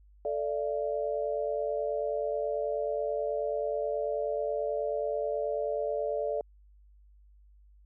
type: chord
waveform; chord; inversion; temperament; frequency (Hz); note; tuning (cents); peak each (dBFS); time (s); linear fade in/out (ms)
sine; A suspended fourth; none; equal with one note detuned; 440 / 587.3 / 676.6; A4 / D5 / E5; 0 / 0 / +45; -33 / -31 / -36; 0.25-6.41; 2
effects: added 50 Hz sine -55 dBFS peak until 7.85 s